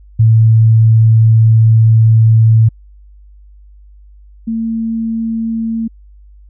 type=tone pair in turn; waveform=sine; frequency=111.9 / 225.9 Hz; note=A2 / A3; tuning=+30 / +46 cents; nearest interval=octave; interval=1216 cents; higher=second; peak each=-4 / -14 dBFS; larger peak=first; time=0.19-2.69 / 4.47-5.88 s; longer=first; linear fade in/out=10 ms; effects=added 50 Hz sine -37 dBFS peak until 6.49 s